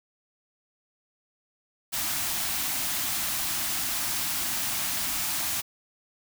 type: band-stop noise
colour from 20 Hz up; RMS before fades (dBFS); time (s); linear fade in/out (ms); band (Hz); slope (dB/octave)
white; -29; 1.92-5.62; 20; 360 to 610; 96
effects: none